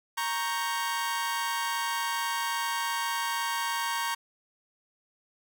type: chord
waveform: sawtooth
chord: G diminished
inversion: first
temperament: equal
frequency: 932.3 / 1108.7 / 1568 Hz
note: Bb5 / Db6 / G6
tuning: 0 / 0 / 0 cents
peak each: -27 / -30 / -32 dBFS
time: 0.17-4.15 s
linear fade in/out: 10 ms
effects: none